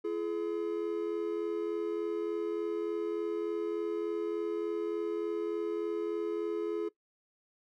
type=tone pair together; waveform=triangle; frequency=340 / 423.4 Hz; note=F4 / G#4; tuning=-46 / +33 cents; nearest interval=major third; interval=379 cents; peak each=-33 / -31 dBFS; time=0.04-6.89 s; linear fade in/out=10 ms; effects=noise-tail reverb RT60 0.1 s tail -19 dB re dry